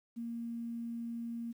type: tone with quantisation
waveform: sine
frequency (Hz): 233.1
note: A#3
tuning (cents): 0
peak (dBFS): -37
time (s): 0.16-1.53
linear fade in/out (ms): 20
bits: 11
effects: none